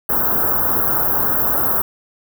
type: band-stop noise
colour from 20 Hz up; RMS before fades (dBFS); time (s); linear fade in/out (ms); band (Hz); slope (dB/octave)
white; -17; 0.09-1.82; 5; 1500 to 13000; 48
effects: none